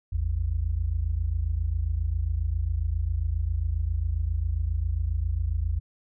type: tone pair together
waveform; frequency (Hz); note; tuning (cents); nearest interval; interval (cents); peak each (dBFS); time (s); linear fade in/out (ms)
sine; 55 / 82.41; A1 / E2; 0 / 0; perfect fifth; 700; -27 / -26; 0.12-5.8; 10
effects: none